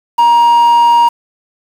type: tone with quantisation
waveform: triangle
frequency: 944 Hz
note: A#5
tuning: 22 cents sharp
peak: -3 dBFS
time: 0.18-1.09 s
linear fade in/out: 10 ms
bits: 5
effects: none